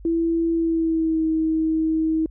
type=tone with pitch glide; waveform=sine; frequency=332 to 318.5 Hz; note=E4 to D#4; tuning=+12 to +41 cents; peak=-18 dBFS; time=0.05-2.26 s; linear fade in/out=2 ms; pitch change=-71 cents; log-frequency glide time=0.53-1.25 s; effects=added 50 Hz sine -39 dBFS peak until 2.3 s